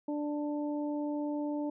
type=harmonic tone; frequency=294.8 Hz; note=D4; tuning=7 cents sharp; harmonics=1 / 2 / 3; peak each=-32 / -39 / -44 dBFS; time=0.08-1.7 s; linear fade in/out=5 ms; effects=none